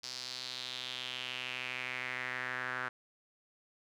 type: tone with band-pass filter sweep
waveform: sawtooth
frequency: 126.8 Hz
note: B2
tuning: 46 cents sharp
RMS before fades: -40 dBFS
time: 0.03-2.89 s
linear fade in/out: 10 ms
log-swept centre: 5000 to 1500 Hz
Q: 3.8
effects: none